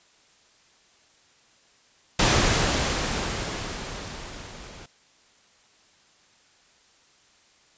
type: noise with level ramp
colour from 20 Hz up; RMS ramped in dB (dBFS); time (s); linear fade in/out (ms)
pink; -18 to -44; 2.19-4.86; 5
effects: white hiss -59 dBFS RMS until 7.77 s + resampled to 16000 Hz